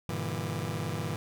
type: chord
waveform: sawtooth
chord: E half-diminished seventh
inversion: first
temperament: just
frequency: 98.89 / 118.67 / 148.33 / 164.81 Hz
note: G2 / Bb2 / D3 / E3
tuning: +16 / +31 / +18 / 0 cents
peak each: -33 dBFS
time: 0.09-1.16 s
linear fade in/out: 0 ms
effects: none